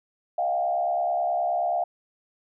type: tone with frequency modulation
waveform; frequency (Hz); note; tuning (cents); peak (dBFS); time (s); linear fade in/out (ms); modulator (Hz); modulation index
sine; 701; F5; +6; -22; 0.38-1.84; 5; 69.4; 0.92
effects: none